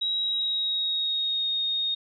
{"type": "tone with pitch glide", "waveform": "sine", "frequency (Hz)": [3842, 3713], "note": ["B7", "A#7"], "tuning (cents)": [-48, -8], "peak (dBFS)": -24, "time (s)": [0.01, 1.95], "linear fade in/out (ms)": 10, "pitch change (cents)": -60, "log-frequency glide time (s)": [0.19, 1.49], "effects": []}